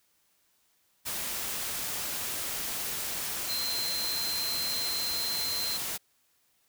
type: tone in noise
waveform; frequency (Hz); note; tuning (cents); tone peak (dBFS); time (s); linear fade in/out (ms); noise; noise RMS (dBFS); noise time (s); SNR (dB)
sine; 4119; C8; -28; -31; 3.48-5.78; 20; white; -34; 1.05-5.98; 0
effects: white hiss -70 dBFS RMS until 6.68 s